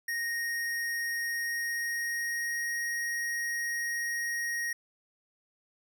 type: tone with pitch glide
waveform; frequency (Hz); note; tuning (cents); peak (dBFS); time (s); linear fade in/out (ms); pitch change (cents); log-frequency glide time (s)
square; 1864.7 to 1876.6; A#6 to A#6; 0 to +11; -31; 0.08-4.73; 5; +11; 1.28-2.77
effects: none